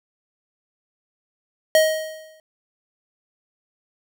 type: tone with exponential decay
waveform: square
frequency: 629 Hz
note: D#5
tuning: 19 cents sharp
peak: -11 dBFS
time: 1.75-2.4 s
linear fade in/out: 1 ms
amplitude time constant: 140 ms
effects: none